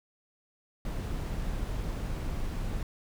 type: noise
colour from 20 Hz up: brown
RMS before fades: -33 dBFS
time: 0.85-2.83 s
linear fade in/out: 2 ms
effects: none